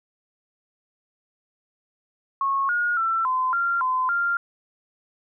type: tone with pitch steps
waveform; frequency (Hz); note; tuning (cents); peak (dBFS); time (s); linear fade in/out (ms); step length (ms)
sine; 1095 / 1435 / 1340 / 1026 / 1385 / 1024 / 1393; C#6 / F6 / E6 / C6 / F6 / C6 / F6; -22 / +47 / +28 / -34 / -15 / -38 / -5; -20; 2.41-4.37; 2; 280
effects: none